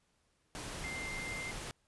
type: tone in noise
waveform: sine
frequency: 2093 Hz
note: C7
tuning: in tune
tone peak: -40 dBFS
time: 0.84-1.51 s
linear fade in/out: 0 ms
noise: pink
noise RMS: -43 dBFS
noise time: 0.55-1.71 s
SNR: 0 dB
effects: pink hiss -75 dBFS RMS until 1.87 s + resampled to 24000 Hz